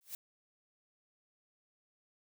blue noise with exponential growth, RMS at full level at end -38 dBFS, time 0.01-0.15 s, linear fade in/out 2 ms, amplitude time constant 29 ms, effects none

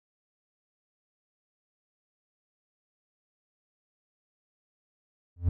triangle tone with exponential growth, 86.6 Hz, F2, 14 cents flat, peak -15 dBFS, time 5.36-5.49 s, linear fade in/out 5 ms, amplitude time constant 27 ms, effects none

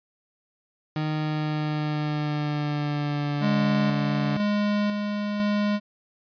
30% pulse tone with pitch glide, 154 to 144.52 Hz, D#3 to D3, -17 to -27 cents, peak -22 dBFS, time 0.96-4.37 s, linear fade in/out 2 ms, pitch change -110 cents, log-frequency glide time 1.14-3.56 s
square tone with tremolo, 206.8 Hz, G#3, 7 cents flat, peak -22 dBFS, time 3.4-5.8 s, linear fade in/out 50 ms, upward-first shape square, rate 1 Hz, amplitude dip 40%
effects resampled to 11025 Hz

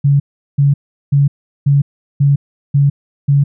sine tone bursts, 141.2 Hz, C#3, 32 cents sharp, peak -7 dBFS, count 7, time 0.04-3.44 s, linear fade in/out 10 ms, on 160 ms, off 380 ms, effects none

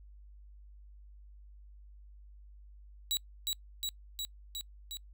sawtooth tone with echo, 3893 Hz, B7, 26 cents flat, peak -26 dBFS, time 3.11-3.17 s, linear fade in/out 0 ms, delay 360 ms, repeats 5, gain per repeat -2 dB, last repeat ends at 4.97 s, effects noise-tail reverb RT60 0.1 s tail -25 dB re dry + added 50 Hz sine -51 dBFS peak until 5.13 s

